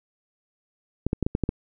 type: clicks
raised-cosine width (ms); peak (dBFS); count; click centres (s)
3; -10; 7; 1.066 / 1.131 / 1.227 / 1.265 / 1.351 / 1.437 / 1.491
effects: none